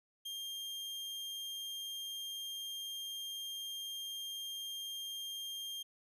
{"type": "tone", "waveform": "40% pulse", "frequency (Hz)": 3202, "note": "G7", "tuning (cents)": 36, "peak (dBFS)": -40, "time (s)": [0.25, 5.83], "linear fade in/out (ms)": 10, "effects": ["resampled to 32000 Hz"]}